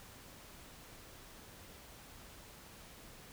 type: silence
effects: pink hiss -55 dBFS RMS until 3.32 s